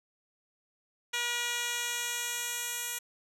10% pulse tone with band-pass filter sweep, 480 Hz, B4, 49 cents flat, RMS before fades -34 dBFS, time 1.13-2.99 s, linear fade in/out 10 ms, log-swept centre 4400 to 9900 Hz, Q 0.81, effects none

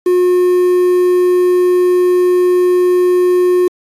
triangle tone with quantisation, 360 Hz, F#4, 47 cents flat, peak -6 dBFS, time 0.06-3.68 s, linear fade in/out 5 ms, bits 5, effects low-pass 9000 Hz 12 dB/octave + AAC 64 kbps

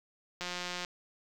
click train, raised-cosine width 0.2 ms, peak -20 dBFS, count 79, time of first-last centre 0.41-0.848 s, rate 178 Hz, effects 9-bit

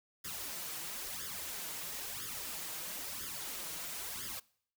white noise with flanger, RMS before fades -42 dBFS, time 0.24-4.4 s, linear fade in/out 10 ms, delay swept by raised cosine 0.59 to 6.49 ms, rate 1 Hz, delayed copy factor +0.8, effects noise-tail reverb RT60 0.6 s tail -23 dB re dry

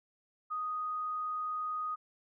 sine tone, 1244.5 Hz, D#6, in tune, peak -33 dBFS, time 0.5-1.96 s, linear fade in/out 20 ms, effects none

